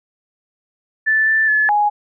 sine tone with pitch steps, 1756 / 1766 / 1720 / 831 Hz, A6 / A6 / A6 / G#5, -4 / +6 / -40 / +1 cents, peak -12 dBFS, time 1.06-1.9 s, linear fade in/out 20 ms, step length 210 ms, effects none

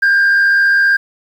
sine tone with frequency modulation, 1599 Hz, G6, 34 cents sharp, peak -6 dBFS, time 0.02-0.97 s, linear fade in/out 10 ms, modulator 75.1 Hz, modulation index 0.48, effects tanh soft clip ceiling -7 dBFS + 7-bit

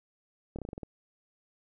slowing click train, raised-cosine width 2 ms, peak -25 dBFS, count 8, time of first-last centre 0.56-0.832 s, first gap 27 ms, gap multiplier 1.12, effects none

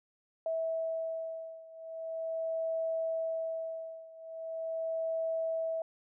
sine beating tone pair, 651 / 651.41 Hz, E5 / E5, -22 / -21 cents, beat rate 0.41 Hz, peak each -35 / -37 dBFS, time 0.46-5.82 s, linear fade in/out 2 ms, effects none

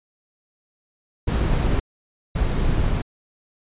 brown noise bursts at uneven times, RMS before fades -20 dBFS, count 2, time 1.27-1.8 / 2.35-3.02 s, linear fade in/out 10 ms, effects resampled to 8000 Hz

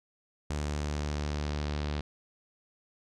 sawtooth tone with low-pass filter sweep, 74 Hz, D2, 14 cents sharp, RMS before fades -33 dBFS, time 0.5-2.01 s, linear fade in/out 5 ms, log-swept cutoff 7600 to 4300 Hz, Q 1.7, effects none

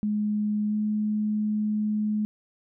sine tone with pitch glide, 210 to 212.1 Hz, G#3 to G#3, +19 to +37 cents, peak -23 dBFS, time 0.03-2.25 s, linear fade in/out 0 ms, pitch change +18 cents, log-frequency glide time 0.69-0.74 s, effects none

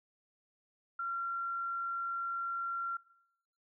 sine tone, 1372 Hz, F6, 31 cents flat, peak -34 dBFS, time 0.99-2.97 s, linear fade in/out 5 ms, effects noise-tail reverb RT60 0.8 s tail -21 dB re dry

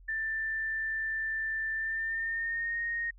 sine tone with pitch glide, 1775 to 1860 Hz, A6 to A#6, +15 to -4 cents, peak -30 dBFS, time 0.08-3.11 s, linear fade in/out 10 ms, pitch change +81 cents, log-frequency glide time 1.74-2.8 s, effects added 43 Hz sine -51 dBFS peak until 3.18 s

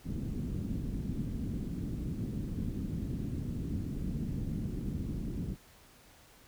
white low-pass noise, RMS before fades -36 dBFS, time 0.04-5.57 s, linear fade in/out 50 ms, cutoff 250 Hz, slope 24 dB/octave, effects pink hiss -59 dBFS RMS until 6.47 s

